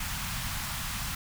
pink band-stop noise, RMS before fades -34 dBFS, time 0-1.15 s, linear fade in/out 5 ms, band 200 to 860 Hz, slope 24 dB/octave, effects none

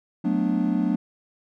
triangle chord, B minor seventh, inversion second, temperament equal, 185 / 220 / 246.9 / 293.7 Hz, F#3 / A3 / B3 / D4, 0 / 0 / 0 / 0 cents, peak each -24 dBFS, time 0.24-0.96 s, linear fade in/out 10 ms, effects none

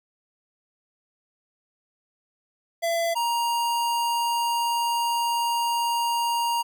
square tone pair in turn, 673 / 940.1 Hz, E5 / A#5, +36 / +14 cents, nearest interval tritone, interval 578 cents, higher second, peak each -23 dBFS, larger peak neither, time 2.82-3.15 / 3.15-6.63 s, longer second, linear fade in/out 20 ms, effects none

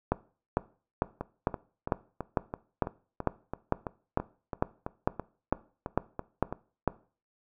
two click trains, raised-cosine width 1 ms, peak -19 / -10 dBFS, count 17 / 16, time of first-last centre 1.21-6.526 / 0.12-6.877 s, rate 3.01 / 2.22 Hz, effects noise-tail reverb RT60 0.4 s tail -19 dB re dry

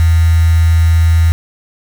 sine tone with quantisation, 82.41 Hz, E2, in tune, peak -6 dBFS, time 0-1.32 s, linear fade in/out 0 ms, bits 4, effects none

